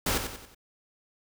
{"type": "noise with echo", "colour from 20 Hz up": "pink", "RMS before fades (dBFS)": -27, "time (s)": [0.06, 0.18], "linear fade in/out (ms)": 5, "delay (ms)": 92, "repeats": 4, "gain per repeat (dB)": -7, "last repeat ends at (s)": 0.548, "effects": []}